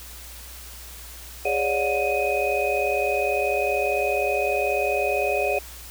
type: tone cluster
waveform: sine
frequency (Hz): 409.7 / 553 / 593 / 728 / 2504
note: G#4 / C#5 / D5 / F#5 / D#7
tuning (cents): -24 / -4 / +17 / -28 / +10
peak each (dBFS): -27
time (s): 1.45-5.59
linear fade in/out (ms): 5
effects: added 60 Hz sine -42 dBFS peak until 5.9 s + white hiss -42 dBFS RMS until 5.9 s